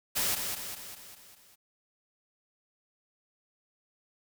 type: noise with echo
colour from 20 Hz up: white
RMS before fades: -29 dBFS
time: 0.15-0.36 s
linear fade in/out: 20 ms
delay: 200 ms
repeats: 6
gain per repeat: -5 dB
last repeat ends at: 1.56 s
effects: none